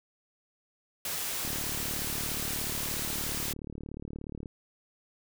white noise, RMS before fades -34 dBFS, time 1.05-3.53 s, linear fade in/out 2 ms
click train, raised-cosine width 3 ms, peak -27 dBFS, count 112, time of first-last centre 1.45-4.458 s, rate 36.9 Hz
effects none

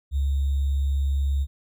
sine tone with sample-and-hold, 69.3 Hz, C#2, in tune, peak -20 dBFS, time 0.11-1.47 s, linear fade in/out 50 ms, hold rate 3675 Hz, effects none

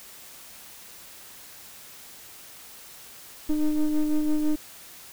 triangle ring-modulated tone, 153 Hz, D#3, 29 cents flat, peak -15 dBFS, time 3.49-4.56 s, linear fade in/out 10 ms, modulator 150 Hz, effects white hiss -46 dBFS RMS until 5.12 s

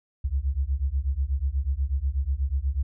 sine beating tone pair, 64.3 / 72.5 Hz, C2 / D2, -30 / -22 cents, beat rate 8.2 Hz, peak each -26 dBFS, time 0.24-2.83 s, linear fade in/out 10 ms, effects none

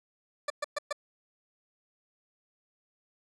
20% pulse tone bursts, 587 Hz, D5, 1 cent flat, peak -24 dBFS, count 4, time 0.48-0.928 s, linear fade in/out 5 ms, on 22 ms, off 120 ms, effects resampled to 22050 Hz + 10-bit

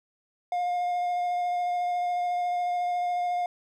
triangle tone with vibrato, 711 Hz, F5, 31 cents sharp, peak -23 dBFS, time 0.52-3.46 s, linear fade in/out 2 ms, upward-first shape sine, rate 14 Hz, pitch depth 12 cents each way, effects none

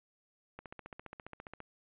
click train, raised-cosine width 0.5 ms, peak -30 dBFS, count 16, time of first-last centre 0.59-1.604 s, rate 14.8 Hz, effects resampled to 8000 Hz

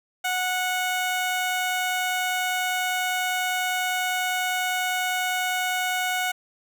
15% pulse tone, 735 Hz, F#5, 12 cents flat, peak -17 dBFS, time 0.24-6.32 s, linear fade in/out 10 ms, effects none

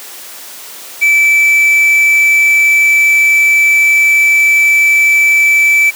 triangle tone with quantisation, 2316 Hz, D7, 25 cents flat, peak -4 dBFS, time 1.01-5.91 s, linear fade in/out 20 ms, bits 5, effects white hiss -30 dBFS RMS until 5.95 s + high-pass 300 Hz 12 dB/octave

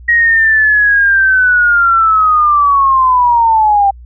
sine linear sweep, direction down, 1895 to 783 Hz, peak -6 dBFS, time 0.08-3.91 s, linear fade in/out 10 ms, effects added 60 Hz sine -31 dBFS peak until 4.05 s

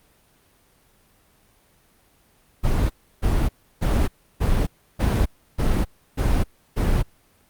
brown noise bursts, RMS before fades -19 dBFS, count 8, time 2.63-7.03 s, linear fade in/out 20 ms, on 270 ms, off 320 ms, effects pink hiss -59 dBFS RMS until 7.49 s + Opus 32 kbps

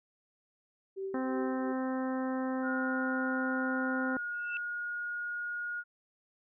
sine tone with tremolo, 386.5 Hz, G4, 24 cents flat, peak -33 dBFS, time 0.96-1.73 s, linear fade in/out 20 ms, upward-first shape triangle, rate 2.8 Hz, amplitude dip 85%
harmonic tone, 260 Hz, C4, 11 cents flat, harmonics 1 / 2 / 3 / 4 / 5 / 6 / 7, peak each -32 / -38 / -42 / -44 / -46 / -48 / -49 dBFS, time 1.14-4.17 s, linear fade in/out 2 ms
sine tone, 1436 Hz, F6, 48 cents sharp, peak -34 dBFS, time 2.62-5.84 s, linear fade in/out 50 ms
sine tone with exponential growth, 2663 Hz, E7, 17 cents sharp, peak -33 dBFS, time 4.32-4.57 s, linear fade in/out 1 ms, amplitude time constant 53 ms
effects none

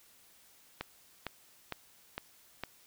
click train, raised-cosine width 0.3 ms, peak -20 dBFS, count 5, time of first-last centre 0.81-2.636 s, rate 2.19 Hz, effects white hiss -62 dBFS RMS until 2.86 s

